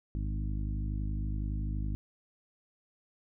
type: harmonic tone with a mistuned harmonic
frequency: 51.91 Hz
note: G#1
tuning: in tune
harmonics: 1 / 2 / 3 / 4 / 5 / 6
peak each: -32 / -38 / -42 / -44 / -46 / -48 dBFS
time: 0.15-1.95 s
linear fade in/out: 0 ms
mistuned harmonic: 1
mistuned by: +77 cents
effects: none